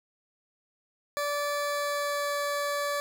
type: tone with pitch glide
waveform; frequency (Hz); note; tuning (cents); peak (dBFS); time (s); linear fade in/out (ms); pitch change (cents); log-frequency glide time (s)
20% pulse; 580 to 576.3; D5 to D5; -22 to -33; -23; 1.17-3; 0; -11; 1.51-2.35
effects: none